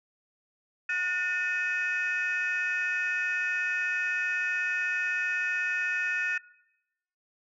sine tone cluster, 1453 / 1804 / 2533 Hz, F#6 / A6 / D#7, -32 / +43 / +30 cents, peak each -30 dBFS, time 0.89-6.38 s, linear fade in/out 5 ms, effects noise-tail reverb RT60 0.9 s tail -21 dB re dry + tanh soft clip ceiling -21 dBFS

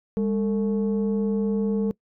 sine tone pair together, 203.4 / 449 Hz, G#3 / A4, -36 / +35 cents, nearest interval octave + major second, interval 1371 cents, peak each -21 / -24 dBFS, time 0.17-1.91 s, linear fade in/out 0 ms, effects noise-tail reverb RT60 0.1 s tail -23 dB re dry + tanh soft clip ceiling -17 dBFS

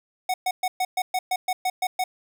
square tone bursts, 740 Hz, F#5, in tune, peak -22 dBFS, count 11, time 0.29-2.04 s, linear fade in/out 5 ms, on 50 ms, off 120 ms, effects none

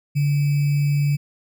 sine tone with sample-and-hold, 144.2 Hz, D3, 31 cents flat, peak -16 dBFS, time 0.15-1.17 s, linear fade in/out 20 ms, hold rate 2450 Hz, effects none

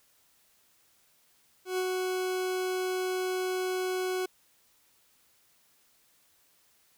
40% pulse tone with ADSR envelope, 370 Hz, F#4, in tune, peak -26 dBFS, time 1.65-4.26 s, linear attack 130 ms, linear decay 51 ms, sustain -2 dB, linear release 7 ms, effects white hiss -66 dBFS RMS until 6.97 s

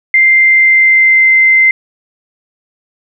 sine tone with pitch glide, 2093 to 2076 Hz, C7 to C7, 0 to -14 cents, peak -4 dBFS, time 0.14-1.71 s, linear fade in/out 2 ms, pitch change -14 cents, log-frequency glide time 0.3-1.31 s, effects none

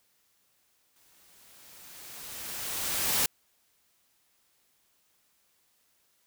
white noise with exponential growth, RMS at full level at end -25 dBFS, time 0.96-3.26 s, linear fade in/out 2 ms, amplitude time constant 500 ms, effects white hiss -70 dBFS RMS until 6.26 s

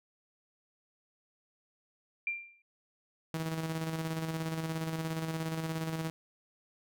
sine tone with exponential decay, 2374 Hz, D7, 18 cents sharp, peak -28 dBFS, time 2.27-2.62 s, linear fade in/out 2 ms, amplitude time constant 75 ms
sawtooth tone with tremolo, 161.2 Hz, E3, 38 cents flat, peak -28 dBFS, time 3.34-6.1 s, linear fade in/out 0 ms, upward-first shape square, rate 17 Hz, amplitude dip 40%
effects none

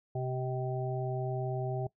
harmonic tone with a mistuned harmonic, 129.1 Hz, C3, 23 cents flat, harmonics 1 / 3 / 5 / 6, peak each -33 / -38 / -40 / -41 dBFS, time 0.15-1.87 s, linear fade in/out 5 ms, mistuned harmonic 5, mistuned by -26 cents, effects noise-tail reverb RT60 0.1 s tail -19 dB re dry

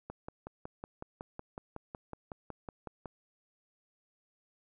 click train, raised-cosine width 1 ms, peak -27 dBFS, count 17, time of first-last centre 0.1-3.057 s, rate 5.41 Hz, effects none

